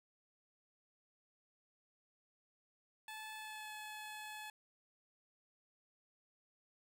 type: tone with pitch glide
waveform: 15% pulse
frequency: 868 to 855.1 Hz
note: A5 to A5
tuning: -24 to -50 cents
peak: -40 dBFS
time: 3.08-4.5 s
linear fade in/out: 2 ms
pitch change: -26 cents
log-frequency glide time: 3.36-3.74 s
effects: none